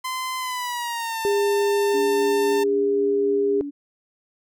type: tone with pitch glide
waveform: sawtooth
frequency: 1030 to 896.7 Hz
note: C6 to A5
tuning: -28 to +33 cents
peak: -22 dBFS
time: 0.04-2.64 s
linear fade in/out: 10 ms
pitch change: -239 cents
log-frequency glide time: 0.38-1.2 s
type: tone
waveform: sine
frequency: 405.3 Hz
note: G#4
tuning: 42 cents flat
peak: -18 dBFS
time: 1.25-3.61 s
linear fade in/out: 0 ms
type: tone with tremolo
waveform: sine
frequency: 286 Hz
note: D4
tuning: 46 cents flat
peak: -26 dBFS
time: 1.93-3.71 s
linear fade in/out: 20 ms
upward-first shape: sine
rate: 3.8 Hz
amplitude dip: 25%
effects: none